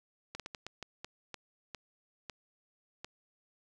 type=slowing click train; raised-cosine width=0.2 ms; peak=-24 dBFS; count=11; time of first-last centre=0.35-3.046 s; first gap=47 ms; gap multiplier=1.36; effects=none